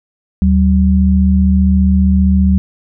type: tone pair together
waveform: sine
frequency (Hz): 75.72 / 190.8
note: D#2 / G3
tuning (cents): -47 / -47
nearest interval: octave + major third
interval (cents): 1600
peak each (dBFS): -10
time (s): 0.42-2.58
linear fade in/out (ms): 0
effects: none